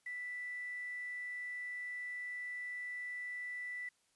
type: tone with quantisation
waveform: sine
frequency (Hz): 1975.5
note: B6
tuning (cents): 0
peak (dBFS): -40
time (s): 0.06-3.89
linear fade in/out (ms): 5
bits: 10
effects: white hiss -75 dBFS RMS until 4.15 s + resampled to 24000 Hz